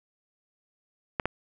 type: clicks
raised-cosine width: 0.5 ms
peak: -11 dBFS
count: 2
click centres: 1.198 / 1.256 s
effects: none